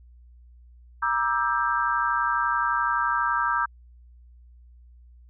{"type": "chord", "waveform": "sine", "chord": "E half-diminished seventh", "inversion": "second", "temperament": "just", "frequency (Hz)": [949.3, 1186.7, 1318.5, 1582.2], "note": ["Bb5", "D6", "E6", "G6"], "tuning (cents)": [31, 18, 0, 16], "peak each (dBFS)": -27, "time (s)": [1.02, 3.66], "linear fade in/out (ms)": 10, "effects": ["added 60 Hz sine -48 dBFS peak until 5.29 s"]}